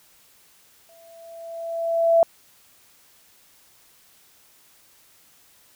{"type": "tone with exponential growth", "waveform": "sine", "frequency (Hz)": 667, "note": "E5", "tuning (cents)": 20, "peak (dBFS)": -11, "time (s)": [0.89, 2.23], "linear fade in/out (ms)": 1, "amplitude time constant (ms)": 290, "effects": ["white hiss -56 dBFS RMS until 5.75 s"]}